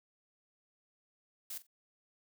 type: noise with echo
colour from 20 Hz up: blue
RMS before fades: -42 dBFS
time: 1.5-1.58 s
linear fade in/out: 5 ms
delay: 44 ms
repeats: 2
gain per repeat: -15 dB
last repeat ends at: 1.668 s
effects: none